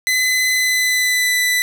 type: tone with pitch glide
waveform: sawtooth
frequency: 2021 to 1989.7 Hz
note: B6 to B6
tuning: +39 to +12 cents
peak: -11 dBFS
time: 0.07-1.62 s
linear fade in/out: 0 ms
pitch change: -27 cents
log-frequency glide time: 0.52-1.4 s
effects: none